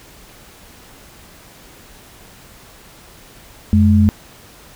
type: tone pair together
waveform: sine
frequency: 89 / 211.7 Hz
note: F2 / G#3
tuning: +33 / +33 cents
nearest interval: octave + minor third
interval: 1500 cents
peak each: -11 dBFS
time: 3.73-4.09 s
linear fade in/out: 0 ms
effects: pink hiss -43 dBFS RMS until 4.75 s